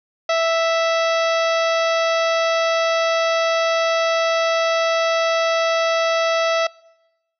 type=harmonic tone with a mistuned harmonic; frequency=659.3 Hz; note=E5; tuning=in tune; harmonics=1 / 2 / 3 / 4 / 5 / 6 / 7 / 8 / 9; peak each=-17 / -23 / -27 / -29 / -31 / -33 / -34 / -35 / -36 dBFS; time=0.29-6.67 s; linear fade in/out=5 ms; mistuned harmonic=6; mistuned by=-27 cents; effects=noise-tail reverb RT60 1.0 s tail -25 dB re dry